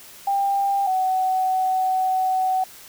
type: tone pair in turn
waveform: sine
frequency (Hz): 794 / 750.8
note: G5 / F#5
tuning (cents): +22 / +25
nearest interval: minor second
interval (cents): 97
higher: first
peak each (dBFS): -18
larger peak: neither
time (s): 0.27-0.87 / 0.87-2.64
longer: second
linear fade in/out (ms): 5
effects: white hiss -44 dBFS RMS until 2.88 s